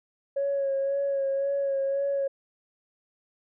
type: tone with vibrato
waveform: sine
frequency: 552 Hz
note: C#5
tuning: 7 cents flat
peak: -23 dBFS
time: 0.36-2.28 s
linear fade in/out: 10 ms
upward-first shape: sine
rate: 1.9 Hz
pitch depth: 25 cents each way
effects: tanh soft clip ceiling -20 dBFS